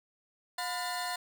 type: tone cluster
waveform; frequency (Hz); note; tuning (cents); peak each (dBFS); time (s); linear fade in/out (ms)
35% pulse; 715 / 1006 / 1784 / 4300; F5 / B5 / A6 / C8; +41 / +32 / +23 / +47; -35 / -37 / -39 / -39; 0.58-1.16; 5
effects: none